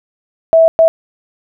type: tone bursts at uneven times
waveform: sine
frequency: 653 Hz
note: E5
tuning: 17 cents flat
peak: -4 dBFS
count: 2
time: 0.53-0.68 / 0.79-0.88 s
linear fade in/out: 0 ms
effects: none